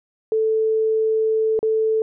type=tone with dropouts; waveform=sine; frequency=440 Hz; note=A4; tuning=in tune; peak=-16 dBFS; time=0.32-2.02 s; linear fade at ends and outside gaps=1 ms; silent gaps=1.591-1.629 s; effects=none